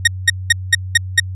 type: tone bursts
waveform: sawtooth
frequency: 1864.7 Hz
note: A#6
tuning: in tune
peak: -3 dBFS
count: 6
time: 0.05-1.2 s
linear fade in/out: 5 ms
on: 25 ms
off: 200 ms
effects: added 93 Hz sine -23 dBFS peak until 1.35 s + resampled to 24000 Hz